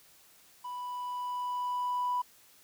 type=tone with level ramp; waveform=triangle; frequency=987.8 Hz; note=B5; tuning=in tune; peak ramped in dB=-35 to -24 dBFS; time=0.64-2.22 s; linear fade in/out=10 ms; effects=tanh soft clip ceiling -25 dBFS + white hiss -60 dBFS RMS until 2.63 s